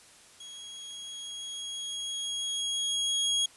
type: tone with level ramp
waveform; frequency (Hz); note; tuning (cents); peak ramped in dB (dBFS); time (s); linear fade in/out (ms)
sawtooth; 3301; G#7; -11; -40 to -21; 0.4-3.46; 5
effects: white hiss -55 dBFS RMS until 3.56 s + resampled to 24000 Hz